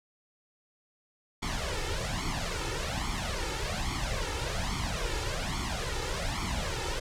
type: noise with flanger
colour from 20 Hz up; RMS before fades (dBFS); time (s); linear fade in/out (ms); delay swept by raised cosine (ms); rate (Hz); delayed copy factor
pink; -32; 1.42-7; 10; 0.9 to 2.3; 1.2; +0.8
effects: low-pass 7000 Hz 12 dB/octave